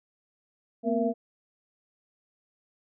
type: tone cluster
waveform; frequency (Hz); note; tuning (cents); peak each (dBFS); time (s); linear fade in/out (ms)
sine; 227.3 / 248.6 / 468 / 672; A#3 / B3 / A#4 / E5; -43 / +12 / +7 / +33; -29; 0.83-1.14; 50
effects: none